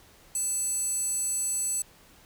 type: tone with high-pass filter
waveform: square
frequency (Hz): 880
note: A5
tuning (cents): 0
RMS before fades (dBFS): -29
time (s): 0.35-1.82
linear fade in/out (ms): 2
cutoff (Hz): 7900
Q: 7.9
effects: pink hiss -56 dBFS RMS until 2.25 s